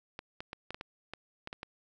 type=clicks; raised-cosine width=0.3 ms; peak=-24 dBFS; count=10; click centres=0.191 / 0.405 / 0.531 / 0.706 / 0.745 / 0.811 / 1.136 / 1.474 / 1.529 / 1.631 s; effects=11-bit